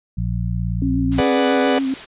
harmonic tone, 58.27 Hz, A#1, in tune, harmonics 1 / 2 / 3, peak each -23 / -23 / -25 dBFS, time 0.17-1.21 s, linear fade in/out 10 ms
sine tone with vibrato, 267.9 Hz, C4, 41 cents sharp, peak -18 dBFS, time 0.82-1.94 s, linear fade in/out 2 ms, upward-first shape triangle, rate 7.3 Hz, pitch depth 39 cents each way
white noise, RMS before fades -33 dBFS, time 1.11-2.06 s, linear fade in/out 20 ms
40% pulse chord, G# half-diminished seventh, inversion none, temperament equal, 415.3 / 493.9 / 587.3 / 740 Hz, G#4 / B4 / D5 / F#5, 0 / 0 / 0 / 0 cents, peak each -21 / -20 / -21 / -22 dBFS, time 1.18-1.79 s, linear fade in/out 5 ms
effects resampled to 8000 Hz

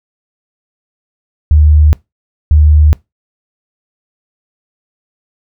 sine tone pair in turn, 75.7 / 75.7 Hz, D#2 / D#2, -47 / -47 cents, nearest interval unison, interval 0 cents, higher neither, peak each -3 dBFS, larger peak neither, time 1.51-1.93 / 2.51-2.93 s, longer neither, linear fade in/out 0 ms, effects noise-tail reverb RT60 0.2 s tail -23 dB re dry

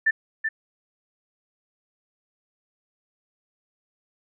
sine tone with echo, 1772 Hz, A6, 12 cents sharp, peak -16 dBFS, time 0.06-0.11 s, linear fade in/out 10 ms, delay 380 ms, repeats 1, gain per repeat -6 dB, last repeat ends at 0.49 s, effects none

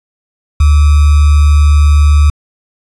sine tone with sample-and-hold, 73.9 Hz, D2, 11 cents sharp, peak -3 dBFS, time 0.6-2.3 s, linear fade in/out 5 ms, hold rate 1225 Hz, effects resampled to 24000 Hz

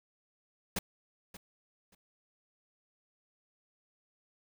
pink noise with echo, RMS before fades -33 dBFS, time 0.76-0.79 s, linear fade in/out 5 ms, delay 580 ms, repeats 2, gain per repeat -15 dB, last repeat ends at 1.95 s, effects none

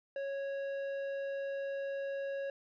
triangle tone with tanh clipping, 552 Hz, C#5, 7 cents flat, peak -37 dBFS, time 0.16-2.5 s, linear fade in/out 2 ms, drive 14 dB, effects none

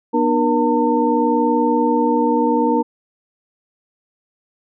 sine tone cluster, 242.2 / 302.8 / 474.1 / 905 Hz, B3 / D#4 / A#4 / A5, -34 / -47 / +29 / +48 cents, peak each -19 dBFS, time 0.13-2.83 s, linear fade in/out 20 ms, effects none

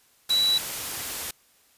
sine tone in noise, 3930 Hz, B7, 9 cents flat, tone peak -19 dBFS, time 0.3-0.58 s, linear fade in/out 5 ms, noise white, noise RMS -32 dBFS, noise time 0.29-1.31 s, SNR +10 dB, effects white hiss -61 dBFS RMS until 1.77 s + resampled to 32000 Hz

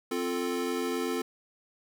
square chord, F major, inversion second, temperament equal, 261.6 / 349.2 / 440 Hz, C4 / F4 / A4, 0 / 0 / 0 cents, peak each -34 dBFS, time 0.11-1.22 s, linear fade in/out 5 ms, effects none

